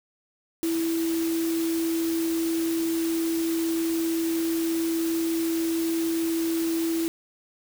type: tone in noise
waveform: sine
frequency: 329.6 Hz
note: E4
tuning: in tune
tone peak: -23 dBFS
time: 0.63-7.08 s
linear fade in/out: 0 ms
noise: white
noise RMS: -36 dBFS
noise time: 0.63-7.08 s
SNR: +10 dB
effects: none